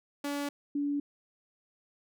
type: tone pair in turn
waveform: sawtooth / sine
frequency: 286 / 287.1 Hz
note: D4 / D4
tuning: -46 / -39 cents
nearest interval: unison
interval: 7 cents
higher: second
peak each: -28 dBFS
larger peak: neither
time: 0.24-0.49 / 0.75-1 s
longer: neither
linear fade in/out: 5 ms
effects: none